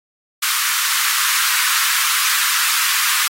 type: high-pass noise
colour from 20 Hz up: pink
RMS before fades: -18 dBFS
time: 0.42-3.28 s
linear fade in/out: 10 ms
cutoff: 1100 Hz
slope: 48 dB/octave
effects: AAC 48 kbps